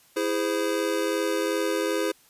square chord, E augmented, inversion none, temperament just, 329.6 / 412 / 515 Hz, E4 / G#4 / B#4, 0 / -14 / -28 cents, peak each -29 dBFS, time 0.16-2.12 s, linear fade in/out 10 ms, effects white hiss -58 dBFS RMS until 2.29 s + resampled to 32000 Hz

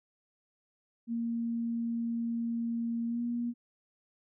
sine tone with pitch glide, 232.4 to 238.1 Hz, A#3 to A#3, -5 to +37 cents, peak -30 dBFS, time 1.07-3.54 s, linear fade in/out 50 ms, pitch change +42 cents, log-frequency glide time 3.07-3.21 s, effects none

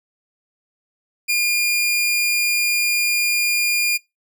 sawtooth tone, 2416 Hz, D7, 48 cents sharp, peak -13 dBFS, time 1.28-3.98 s, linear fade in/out 20 ms, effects noise-tail reverb RT60 0.2 s tail -24 dB re dry

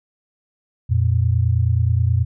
sine tone pair together, 87.9 / 117.33 Hz, F2 / A#2, +12 / +12 cents, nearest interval perfect fourth, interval 500 cents, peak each -17 dBFS, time 0.89-2.25 s, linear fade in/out 20 ms, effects none

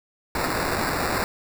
violet noise with sample-and-hold, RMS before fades -25 dBFS, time 0.35-1.24 s, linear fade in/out 2 ms, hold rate 3150 Hz, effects none

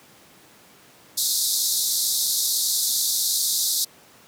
pink band-pass noise, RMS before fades -23 dBFS, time 1.17-3.85 s, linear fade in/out 10 ms, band 3700 to 15000 Hz, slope 96 dB/octave, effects pink hiss -51 dBFS RMS until 4.27 s + high-pass 150 Hz 12 dB/octave

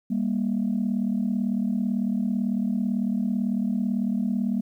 sine tone pair together, 199.1 / 237.1 Hz, G3 / A#3, +27 / +30 cents, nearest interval minor third, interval 303 cents, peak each -24 dBFS, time 0.1-4.61 s, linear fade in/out 10 ms, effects tanh soft clip ceiling -17 dBFS + 10-bit

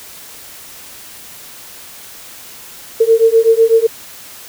sine beating tone pair, 448.8 / 456.8 Hz, A4 / A#4, +34 / -35 cents, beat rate 8 Hz, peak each -10 dBFS, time 3-3.87 s, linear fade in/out 10 ms, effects white hiss -35 dBFS RMS until 4.48 s

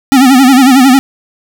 square tone with vibrato, 262.4 Hz, C4, 5 cents sharp, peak -3 dBFS, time 0.12-0.99 s, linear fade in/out 0 ms, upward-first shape sine, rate 11 Hz, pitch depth 110 cents each way, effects none

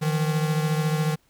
square beating tone pair, 153.9 / 167.9 Hz, D#3 / E3, -19 / +32 cents, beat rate 14 Hz, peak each -23 / -29 dBFS, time 0.01-1.16 s, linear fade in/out 20 ms, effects pink hiss -64 dBFS RMS until 1.29 s

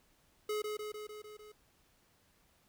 square tone with echo, 423.8 Hz, G#4, 35 cents sharp, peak -34 dBFS, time 0.49-0.62 s, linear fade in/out 5 ms, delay 150 ms, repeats 6, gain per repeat -3 dB, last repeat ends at 1.52 s, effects pink hiss -70 dBFS RMS until 2.68 s

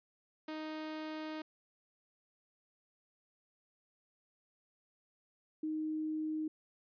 sawtooth / sine tone pair in turn, 311.1 / 311.1 Hz, D#4 / D#4, 0 / 0 cents, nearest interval unison, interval 0 cents, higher neither, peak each -36 / -34 dBFS, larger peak second, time 0.48-1.42 / 5.63-6.48 s, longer first, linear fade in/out 5 ms, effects resampled to 11025 Hz

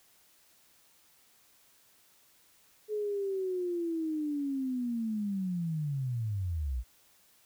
sine linear sweep, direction down, 429.1 to 55 Hz, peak -30 dBFS, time 2.88-6.84 s, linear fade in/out 50 ms, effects white hiss -64 dBFS RMS until 7.45 s

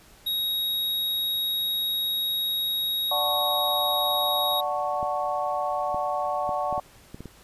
square tone, 3785 Hz, A#7, 26 cents sharp, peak -25 dBFS, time 0.26-4.61 s, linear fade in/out 10 ms
sine chord, D major seventh, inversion none, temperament equal, 587.3 / 740 / 880 / 1108.7 Hz, D5 / F#5 / A5 / C#6, 0 / 0 / 0 / 0 cents, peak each -30 / -28 / -32 / -31 dBFS, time 3.11-6.8 s, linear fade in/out 5 ms
clicks, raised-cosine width 3 ms, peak -25 dBFS, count 8, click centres 5.029 / 5.945 / 6.492 / 6.727 / 6.779 / 7.145 / 7.206 / 7.257 s
effects pink hiss -53 dBFS RMS until 7.43 s + resampled to 32000 Hz

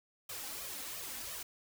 white noise with flanger, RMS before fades -43 dBFS, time 0.29-1.43 s, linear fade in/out 5 ms, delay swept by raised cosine 1.6 to 3.9 ms, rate 2.9 Hz, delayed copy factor +0.9, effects none

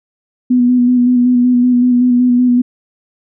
sine tone with vibrato, 246.9 Hz, B3, in tune, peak -7 dBFS, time 0.5-2.62 s, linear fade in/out 10 ms, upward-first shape square, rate 5.3 Hz, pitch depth 20 cents each way, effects none

